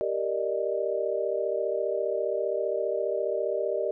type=chord; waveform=sine; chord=Eb major seventh; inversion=first; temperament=equal; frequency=392 / 466.2 / 587.3 / 622.3 Hz; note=G4 / Bb4 / D5 / Eb5; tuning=0 / 0 / 0 / 0 cents; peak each=-31 dBFS; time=0.01-3.91 s; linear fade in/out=0 ms; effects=none